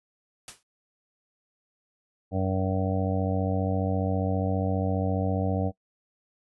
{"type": "noise with exponential decay", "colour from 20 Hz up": "white", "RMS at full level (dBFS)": -36, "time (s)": [0.48, 0.63], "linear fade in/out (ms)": 1, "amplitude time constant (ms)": 32}
{"type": "harmonic tone", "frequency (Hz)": 94.8, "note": "F#2", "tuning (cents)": 43, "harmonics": [1, 2, 3, 5, 6, 7, 8], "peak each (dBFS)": [-27, -30, -32, -34, -35, -35, -36], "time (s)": [2.31, 5.72], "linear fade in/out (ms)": 50}
{"effects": ["noise-tail reverb RT60 0.1 s tail -23 dB re dry", "resampled to 24000 Hz"]}